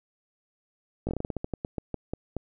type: slowing click train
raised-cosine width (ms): 2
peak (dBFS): -17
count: 16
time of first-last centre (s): 1.07-2.367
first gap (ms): 18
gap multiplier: 1.2
effects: none